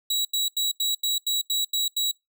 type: tone bursts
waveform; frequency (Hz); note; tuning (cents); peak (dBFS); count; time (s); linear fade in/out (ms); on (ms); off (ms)
sawtooth; 3888; B7; -28; -19; 9; 0.1-2.114; 5; 150; 83
effects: noise-tail reverb RT60 0.2 s tail -26 dB re dry